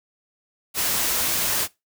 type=noise; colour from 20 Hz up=white; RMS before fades=-23 dBFS; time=0.74-1.68 s; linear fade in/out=50 ms; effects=noise-tail reverb RT60 0.2 s tail -20 dB re dry